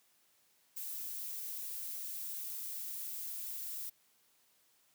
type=noise; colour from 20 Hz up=violet; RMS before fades=-42 dBFS; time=0.76-3.9 s; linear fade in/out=10 ms; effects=white hiss -71 dBFS RMS until 4.94 s + high-pass 100 Hz 12 dB/octave